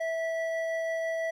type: tone pair together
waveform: triangle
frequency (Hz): 655 / 1959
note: E5 / B6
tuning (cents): -11 / -15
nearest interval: octave + perfect fifth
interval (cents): 1896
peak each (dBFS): -27 / -35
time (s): 0-1.31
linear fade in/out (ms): 10
effects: none